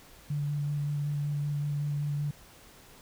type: tone with vibrato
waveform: sine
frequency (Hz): 145.6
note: D3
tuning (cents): -15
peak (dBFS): -28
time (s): 0.3-2.31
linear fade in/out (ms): 5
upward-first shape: square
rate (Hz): 5.3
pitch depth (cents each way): 11
effects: pink hiss -54 dBFS RMS until 3.01 s